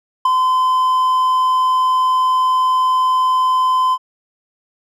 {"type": "tone with ADSR envelope", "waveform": "triangle", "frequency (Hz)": 1025, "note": "C6", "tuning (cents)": -36, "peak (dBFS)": -6, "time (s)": [0.25, 3.98], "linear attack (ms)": 6, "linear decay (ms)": 9, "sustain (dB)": -4, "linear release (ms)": 51, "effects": []}